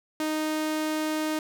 sawtooth tone, 310 Hz, D#4, 6 cents flat, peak -22 dBFS, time 0.2-1.39 s, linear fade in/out 2 ms, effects none

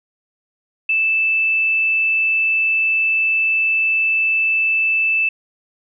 sine tone, 2637 Hz, E7, in tune, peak -14 dBFS, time 0.89-5.29 s, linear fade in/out 5 ms, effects none

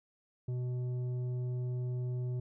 sine tone with tanh clipping, 124.6 Hz, B2, 16 cents sharp, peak -34 dBFS, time 0.48-2.4 s, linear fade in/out 5 ms, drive 8 dB, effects none

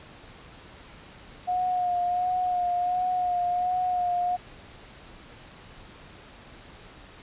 sine tone with vibrato, 720 Hz, F#5, 47 cents flat, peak -23 dBFS, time 1.47-4.37 s, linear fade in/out 20 ms, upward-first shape sine, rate 1.4 Hz, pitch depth 26 cents each way, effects pink hiss -48 dBFS RMS until 7.22 s + resampled to 8000 Hz

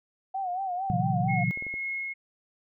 sine tone with vibrato, 745 Hz, F#5, 12 cents sharp, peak -28 dBFS, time 0.34-1.44 s, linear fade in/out 10 ms, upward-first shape sine, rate 4.4 Hz, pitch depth 91 cents each way
sine chord, F# dominant seventh, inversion first, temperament equal with one note detuned, 116.54 / 135.43 / 164.81 / 185 Hz, A#2 / C#3 / E3 / F#3, 0 / -40 / 0 / 0 cents, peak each -30 dBFS, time 0.9-1.51 s, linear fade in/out 0 ms
sine tone with tremolo, 2166 Hz, C#7, 41 cents flat, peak -29 dBFS, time 1.28-2.14 s, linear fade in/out 20 ms, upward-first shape sine, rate 2 Hz, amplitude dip 30%
clicks, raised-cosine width 2 ms, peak -30 dBFS, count 4, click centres 1.574 / 1.624 / 1.667 / 1.74 s
effects none

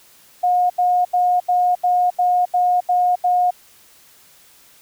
sine tone bursts, 719 Hz, F#5, 50 cents flat, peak -13 dBFS, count 9, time 0.43-3.508 s, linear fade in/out 10 ms, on 270 ms, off 81 ms, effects white hiss -50 dBFS RMS until 4.81 s

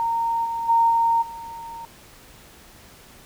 sine tone with level steps, 922 Hz, A#5, 19 cents flat, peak -20 / -24 / -14 / -16 / -33 dBFS, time 0-1.85 s, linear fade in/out 0 ms, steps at 0.44 / 0.68 / 0.89 / 1.21 s, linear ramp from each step 20 ms, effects pink hiss -48 dBFS RMS until 3.25 s

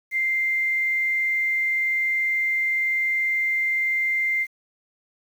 sine tone with quantisation, 2093 Hz, C7, in tune, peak -20 dBFS, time 0.11-4.47 s, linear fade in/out 50 ms, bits 8, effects none

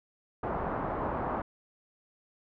white low-pass noise, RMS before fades -33 dBFS, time 0.43-1.42 s, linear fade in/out 5 ms, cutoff 1100 Hz, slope 24 dB/octave, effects none

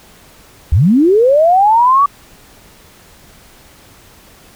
sine linear sweep, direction up, 61.4 to 1158 Hz, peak -6 dBFS, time 0.72-2.06 s, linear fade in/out 5 ms, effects pink hiss -43 dBFS RMS until 4.55 s

